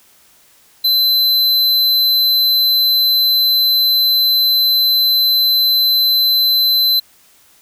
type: tone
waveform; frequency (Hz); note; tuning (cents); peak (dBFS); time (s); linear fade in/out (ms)
square; 4050; B7; +43; -11; 0.84-7; 10
effects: white hiss -50 dBFS RMS until 7.61 s